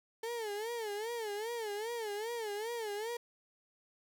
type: tone with vibrato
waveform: 35% pulse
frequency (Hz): 440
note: A4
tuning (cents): 0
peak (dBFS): -35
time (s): 0.23-3.17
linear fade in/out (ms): 5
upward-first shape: sine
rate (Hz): 2.5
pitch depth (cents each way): 140
effects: none